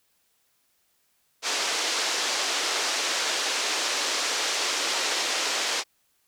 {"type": "band-pass noise", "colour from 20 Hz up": "white", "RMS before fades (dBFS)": -27, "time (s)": [1.42, 5.84], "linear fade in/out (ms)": 50, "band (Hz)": [330, 6500], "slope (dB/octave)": 24, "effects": ["white hiss -69 dBFS RMS until 6.27 s"]}